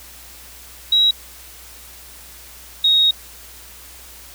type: tone pair in turn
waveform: sine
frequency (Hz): 3857 / 3762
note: B7 / A#7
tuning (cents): -42 / +15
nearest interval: unison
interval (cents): 43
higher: first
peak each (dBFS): -11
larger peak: neither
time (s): 0.92-1.11 / 2.84-3.11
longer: second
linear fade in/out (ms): 5
effects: added 60 Hz sine -46 dBFS peak until 4.34 s + white hiss -41 dBFS RMS until 4.34 s